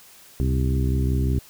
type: harmonic tone with a mistuned harmonic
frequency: 65.4 Hz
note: C2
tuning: in tune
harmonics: 1 / 2 / 3 / 4 / 5 / 6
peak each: -21 / -24 / -31 / -30 / -34 / -34 dBFS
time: 0.4-1.39 s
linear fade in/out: 0 ms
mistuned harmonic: 1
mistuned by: +110 cents
effects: white hiss -49 dBFS RMS until 1.49 s